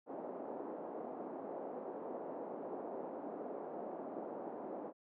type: band-pass noise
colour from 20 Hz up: white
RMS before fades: -45 dBFS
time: 0.06-4.93 s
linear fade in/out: 50 ms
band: 240 to 730 Hz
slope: 24 dB/octave
effects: none